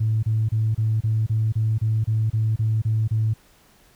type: tone bursts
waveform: sine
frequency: 110 Hz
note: A2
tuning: in tune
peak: -17 dBFS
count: 13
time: 0-3.338 s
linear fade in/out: 10 ms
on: 230 ms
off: 29 ms
effects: tanh soft clip ceiling -13 dBFS + pink hiss -56 dBFS RMS until 3.95 s